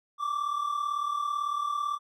triangle tone pair together, 1136.7 / 1174.7 Hz, C#6 / D6, +43 / 0 cents, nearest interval minor second, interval 57 cents, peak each -32 / -27 dBFS, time 0.18-1.99 s, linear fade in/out 50 ms, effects none

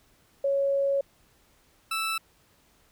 sine / 20% pulse tone pair in turn, 554.4 / 1318.6 Hz, C#5 / E6, 0 / 0 cents, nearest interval octave + minor third, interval 1500 cents, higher second, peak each -22 dBFS, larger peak neither, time 0.44-1.01 / 1.91-2.18 s, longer first, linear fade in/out 5 ms, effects pink hiss -63 dBFS RMS until 2.91 s

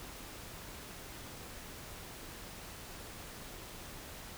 silence, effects pink hiss -48 dBFS RMS until 4.37 s

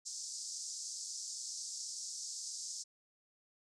pink band-pass noise, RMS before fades -44 dBFS, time 0.05-2.84 s, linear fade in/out 20 ms, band 4900 to 8100 Hz, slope 48 dB/octave, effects none

